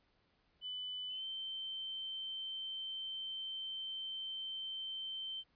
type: tone with pitch glide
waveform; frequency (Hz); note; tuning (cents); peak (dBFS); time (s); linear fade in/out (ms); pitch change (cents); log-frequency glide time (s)
sine; 3000 to 3106; F#7 to G7; +23 to -17; -40; 0.61-5.44; 50; +60; 1.09-1.25
effects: pink hiss -75 dBFS RMS until 5.55 s + resampled to 11025 Hz